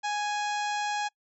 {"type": "harmonic tone with a mistuned harmonic", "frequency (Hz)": 830.6, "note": "G#5", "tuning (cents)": 0, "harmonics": [1, 2, 3, 4, 5, 6, 7, 8, 9], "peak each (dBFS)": [-29, -35, -39, -41, -43, -45, -46, -47, -48], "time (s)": [0.03, 1.09], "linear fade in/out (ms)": 20, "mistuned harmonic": 6, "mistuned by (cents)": 29, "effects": ["noise-tail reverb RT60 0.1 s tail -25 dB re dry"]}